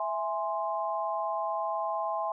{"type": "chord", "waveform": "sine", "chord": "E augmented", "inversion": "none", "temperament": "equal", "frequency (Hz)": [659.3, 830.6, 1046.5], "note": ["E5", "G#5", "B#5"], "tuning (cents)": [0, 0, 0], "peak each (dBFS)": -33, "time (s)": [0, 2.32], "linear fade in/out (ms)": 2, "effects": []}